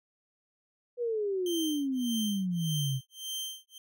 sine exponential sweep, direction down, 493.9 to 128 Hz, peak -28 dBFS, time 0.97-3.01 s, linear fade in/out 50 ms
sawtooth tone with tremolo, 3136 Hz, G7, in tune, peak -30 dBFS, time 1.46-3.78 s, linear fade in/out 2 ms, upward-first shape sine, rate 1.7 Hz, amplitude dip 100%
effects none

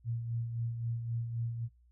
sine tone with tremolo, 116.54 Hz, A#2, in tune, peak -31 dBFS, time 0.04-1.69 s, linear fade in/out 50 ms, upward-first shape sine, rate 3.8 Hz, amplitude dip 50%, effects noise-tail reverb RT60 0.2 s tail -22 dB re dry + added 60 Hz sine -61 dBFS peak until 1.91 s

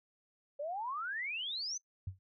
sine exponential sweep, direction up, 554.4 to 6272 Hz, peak -36 dBFS, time 0.59-1.78 s, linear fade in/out 10 ms
sine tone with exponential decay, 94.2 Hz, F#2, 32 cents sharp, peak -34 dBFS, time 2.07-2.19 s, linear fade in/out 5 ms, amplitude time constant 26 ms
effects noise-tail reverb RT60 0.1 s tail -22 dB re dry

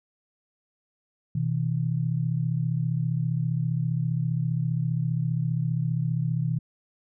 sine tone pair together, 124.95 / 160 Hz, B2 / D#3, +21 / +49 cents, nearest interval major third, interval 428 cents, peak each -26 dBFS, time 1.35-6.59 s, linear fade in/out 5 ms, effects none

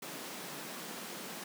pink high-pass noise, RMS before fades -44 dBFS, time 0.02-1.44 s, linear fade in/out 5 ms, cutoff 160 Hz, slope 48 dB/octave, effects none

